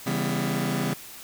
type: chord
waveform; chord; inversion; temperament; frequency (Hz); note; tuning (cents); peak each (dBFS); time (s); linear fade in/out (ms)
sawtooth; C# half-diminished seventh; none; just; 138.59 / 166.31 / 199.57 / 249.5; C#3 / E3 / G3 / B3; 0 / +16 / +31 / +18; -26; 0.06-0.94; 10
effects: white hiss -43 dBFS RMS until 1.23 s